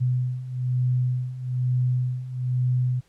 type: beating tone pair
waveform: sine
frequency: 125.1 / 126.2 Hz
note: B2 / B2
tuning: +23 / +38 cents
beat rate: 1.1 Hz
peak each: -27 / -23 dBFS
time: 0-3.01 s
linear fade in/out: 20 ms
effects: pink hiss -63 dBFS RMS until 3.08 s + low-pass 10000 Hz 12 dB/octave